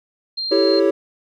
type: tone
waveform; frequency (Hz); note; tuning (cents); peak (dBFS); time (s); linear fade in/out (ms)
sine; 4186; C8; 0; -22; 0.37-0.8; 10
type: chord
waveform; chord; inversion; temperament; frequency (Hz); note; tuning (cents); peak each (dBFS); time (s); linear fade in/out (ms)
triangle; A dominant seventh; second; equal; 329.6 / 392 / 440 / 554.4; E4 / G4 / A4 / C#5; 0 / 0 / 0 / 0; -17 / -15 / -20 / -17; 0.51-0.91; 10
effects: none